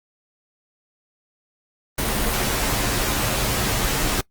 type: noise with comb filter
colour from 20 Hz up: pink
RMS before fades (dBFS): -22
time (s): 1.98-4.21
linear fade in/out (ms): 5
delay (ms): 12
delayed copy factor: -0.65
effects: noise-tail reverb RT60 0.1 s tail -22 dB re dry + Opus 32 kbps